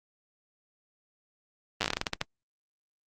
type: slowing click train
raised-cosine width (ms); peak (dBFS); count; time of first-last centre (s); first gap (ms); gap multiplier
0.2; -10; 13; 1.81-2.214; 9; 1.22
effects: Opus 32 kbps